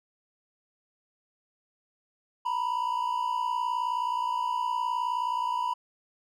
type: tone pair together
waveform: triangle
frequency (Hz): 928.6 / 987.8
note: A#5 / B5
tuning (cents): -7 / 0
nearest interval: minor second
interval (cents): 107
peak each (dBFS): -30 / -26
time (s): 2.45-5.74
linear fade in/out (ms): 10
effects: none